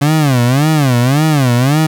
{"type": "tone with vibrato", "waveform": "30% pulse", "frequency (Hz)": 137.7, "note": "C#3", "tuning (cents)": -11, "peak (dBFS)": -6, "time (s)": [0.01, 1.87], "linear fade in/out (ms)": 10, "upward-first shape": "sine", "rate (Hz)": 1.8, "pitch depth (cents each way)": 240, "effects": []}